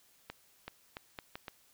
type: accelerating click train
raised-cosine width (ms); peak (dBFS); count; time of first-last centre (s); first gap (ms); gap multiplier
0.3; -25; 6; 0.3-1.482; 380; 0.76
effects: white hiss -66 dBFS RMS until 1.73 s